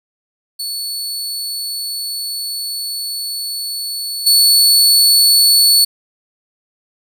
sawtooth tone with level steps, 4435 Hz, C#8, in tune, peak -18 / -5 dBFS, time 0.59-5.85 s, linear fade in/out 10 ms, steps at 4.26 s, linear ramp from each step 10 ms, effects none

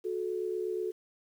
sine tone pair together, 365.8 / 434.1 Hz, F#4 / A4, -20 / -23 cents, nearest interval minor third, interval 297 cents, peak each -33 / -34 dBFS, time 0.04-0.92 s, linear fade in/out 20 ms, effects 10-bit

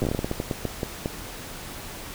slowing click train, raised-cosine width 2 ms, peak -12 dBFS, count 16, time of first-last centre 0.02-1.059 s, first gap 8 ms, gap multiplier 1.27, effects pink hiss -38 dBFS RMS until 2.14 s

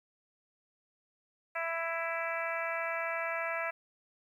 harmonic tone, 331.6 Hz, E4, 10 cents sharp, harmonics 2 / 3 / 4 / 5 / 6 / 7 / 8, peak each -37 / -42 / -39 / -40 / -40 / -40 / -46 dBFS, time 1.55-3.71 s, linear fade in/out 10 ms, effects 11-bit

